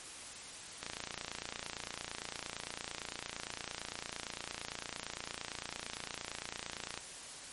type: click train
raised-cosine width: 0.2 ms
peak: -21 dBFS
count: 178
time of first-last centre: 0.83-6.976 s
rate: 28.8 Hz
effects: white hiss -48 dBFS RMS until 7.52 s + MP3 48 kbps